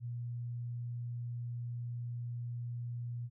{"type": "tone", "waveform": "sine", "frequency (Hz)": 119.9, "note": "A#2", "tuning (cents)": 49, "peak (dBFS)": -37, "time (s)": [0, 3.3], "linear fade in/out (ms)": 50, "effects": []}